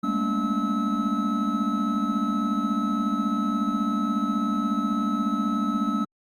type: tone cluster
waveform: triangle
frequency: 202.1 / 216.6 / 233 / 285.7 / 1296 Hz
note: G#3 / A3 / A#3 / D4 / E6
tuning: -47 / -27 / -1 / -48 / -30 cents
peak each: -27 dBFS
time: 0.03-6.05 s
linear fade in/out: 10 ms
effects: Opus 48 kbps